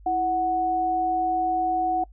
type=tone pair together; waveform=sine; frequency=329.6 / 740 Hz; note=E4 / F#5; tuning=0 / 0 cents; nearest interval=octave + major second; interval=1400 cents; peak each=-30 / -21 dBFS; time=0.06-2.04 s; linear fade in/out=5 ms; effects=noise-tail reverb RT60 0.1 s tail -23 dB re dry + added 50 Hz sine -45 dBFS peak until 2.12 s